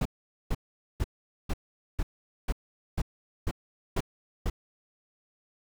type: noise bursts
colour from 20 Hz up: brown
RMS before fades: -27 dBFS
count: 10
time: 0.01-4.5 s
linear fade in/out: 5 ms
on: 44 ms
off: 450 ms
effects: none